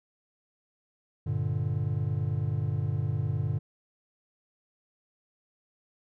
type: chord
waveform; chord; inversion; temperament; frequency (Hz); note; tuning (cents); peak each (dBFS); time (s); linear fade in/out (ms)
triangle; G minor; none; just; 98 / 117.6 / 147; G2 / Bb2 / D3; 0 / +16 / +2; -29; 1.26-3.59; 10
effects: none